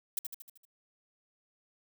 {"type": "noise with echo", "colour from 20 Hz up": "violet", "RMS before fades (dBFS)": -32, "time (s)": [0.17, 0.19], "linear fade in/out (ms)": 2, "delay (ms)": 77, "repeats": 6, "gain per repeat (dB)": -5, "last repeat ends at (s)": 0.652, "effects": []}